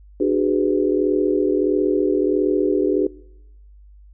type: chord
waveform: sine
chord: G# half-diminished seventh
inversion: second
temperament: just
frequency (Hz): 299 / 373.8 / 415.3 / 498.4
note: D4 / F#4 / G#4 / B4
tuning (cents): +31 / +18 / 0 / +16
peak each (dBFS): -20 / -20 / -21 / -25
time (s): 0.2-3.07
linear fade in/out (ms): 5
effects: noise-tail reverb RT60 1.0 s tail -25 dB re dry + added 50 Hz sine -43 dBFS peak until 4.13 s